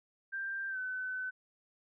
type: tone with pitch glide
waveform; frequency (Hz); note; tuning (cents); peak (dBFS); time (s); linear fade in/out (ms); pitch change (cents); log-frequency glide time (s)
sine; 1581 to 1513.1; G6 to F#6; +14 to +38; -35; 0.32-1.31; 20; -76; 0.69-0.78
effects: none